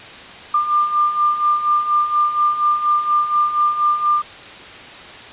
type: beating tone pair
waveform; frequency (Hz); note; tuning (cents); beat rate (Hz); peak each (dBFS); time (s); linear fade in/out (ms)
sine; 1193 / 1197.2; D6 / D6; +27 / +33; 4.2; -21 / -15; 0.54-4.22; 5
effects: white hiss -36 dBFS RMS until 5.32 s + resampled to 8000 Hz